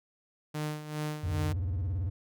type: tone with tremolo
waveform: sawtooth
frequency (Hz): 151.7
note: D#3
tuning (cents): -44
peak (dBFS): -27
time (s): 0.54-1.53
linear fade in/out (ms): 10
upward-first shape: sine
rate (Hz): 2.5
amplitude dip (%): 70
type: tone with vibrato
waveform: triangle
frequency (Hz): 89.3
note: F2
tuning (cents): +39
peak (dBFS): -27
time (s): 1.23-2.1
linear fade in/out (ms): 10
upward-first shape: square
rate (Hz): 18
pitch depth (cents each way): 190
effects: none